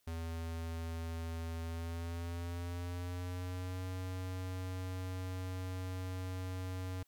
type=tone with pitch glide; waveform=square; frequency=82.41 to 92.5 Hz; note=E2 to F#2; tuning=0 to 0 cents; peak=-39 dBFS; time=0.07-7.03 s; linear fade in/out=5 ms; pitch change=+200 cents; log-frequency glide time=1.63-3.85 s; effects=white hiss -75 dBFS RMS until 7.07 s